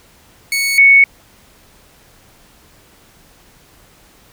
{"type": "tone pair in turn", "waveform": ["sawtooth", "sine"], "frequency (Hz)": [2217, 2217], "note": ["C#7", "C#7"], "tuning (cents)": [0, 0], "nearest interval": "unison", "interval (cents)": 0, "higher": "neither", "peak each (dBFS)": [-11, -4], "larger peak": "second", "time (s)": [[0.52, 0.78], [0.78, 1.04]], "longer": "neither", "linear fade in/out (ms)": 2, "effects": ["pink hiss -48 dBFS RMS until 4.32 s"]}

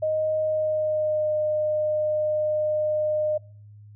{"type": "tone with pitch glide", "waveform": "sine", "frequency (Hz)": [622.3, 610.2], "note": ["D#5", "D#5"], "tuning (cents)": [0, -34], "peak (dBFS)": -21, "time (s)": [0.02, 3.38], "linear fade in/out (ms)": 10, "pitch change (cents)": -34, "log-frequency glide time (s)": [0.4, 1.34], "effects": ["noise-tail reverb RT60 0.5 s tail -25 dB re dry", "added 104 Hz sine -44 dBFS peak until 3.95 s"]}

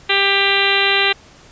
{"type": "harmonic tone", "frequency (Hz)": 395.8, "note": "G4", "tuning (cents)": 17, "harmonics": [1, 2, 3, 4, 5, 6, 7, 8, 9, 10], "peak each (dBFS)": [-22, -24, -25, -23, -20, -21, -20, -22, -24, -22], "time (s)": [0.09, 1.13], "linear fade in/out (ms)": 10, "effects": ["pink hiss -45 dBFS RMS until 1.51 s", "resampled to 16000 Hz"]}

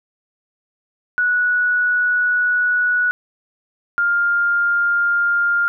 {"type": "tone pair in turn", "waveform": "sine", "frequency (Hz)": [1469, 1403.4], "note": ["F#6", "F6"], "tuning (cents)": [-13, 8], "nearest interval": "minor second", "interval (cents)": 79, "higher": "first", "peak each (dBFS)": -14, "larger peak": "neither", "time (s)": [[1.18, 3.11], [3.98, 5.68]], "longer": "first", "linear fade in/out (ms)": 0, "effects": []}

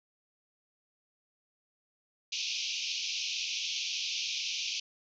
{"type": "band-pass noise", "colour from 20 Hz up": "pink", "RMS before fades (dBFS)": -35, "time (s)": [2.32, 4.8], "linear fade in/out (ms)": 5, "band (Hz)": [2400, 6300], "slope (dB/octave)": 96, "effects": []}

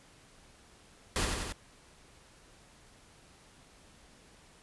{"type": "noise with echo", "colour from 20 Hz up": "pink", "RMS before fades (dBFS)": -30, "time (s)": [1.16, 1.25], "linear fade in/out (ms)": 0, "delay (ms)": 91, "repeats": 3, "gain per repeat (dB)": -3, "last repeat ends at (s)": 1.523, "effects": ["pink hiss -59 dBFS RMS until 4.62 s", "resampled to 24000 Hz"]}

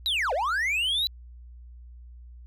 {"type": "linear two-way sweep", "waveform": "triangle", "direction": "down then up", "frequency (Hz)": [4015, 477.6, 4015], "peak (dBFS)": -22, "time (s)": [0.06, 1.07], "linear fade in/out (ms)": 0, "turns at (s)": 0.33, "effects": ["added 60 Hz sine -43 dBFS peak until 2.46 s"]}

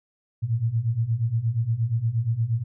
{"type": "beating tone pair", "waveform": "sine", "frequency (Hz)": [110, 118.5], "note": ["A2", "A#2"], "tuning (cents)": [0, 29], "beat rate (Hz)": 8.5, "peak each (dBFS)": [-26, -23], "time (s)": [0.42, 2.64], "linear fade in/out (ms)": 20, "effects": []}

